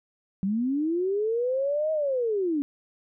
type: linear two-way sweep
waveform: sine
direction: up then down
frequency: 185 to 636 to 274.6 Hz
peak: -23 dBFS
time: 0.43-2.62 s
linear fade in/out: 0 ms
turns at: 1.92 s
effects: none